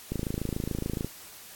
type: click train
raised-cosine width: 3 ms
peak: -17 dBFS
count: 26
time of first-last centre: 0.12-1.046 s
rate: 27 Hz
effects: white hiss -47 dBFS RMS until 1.55 s + AAC 64 kbps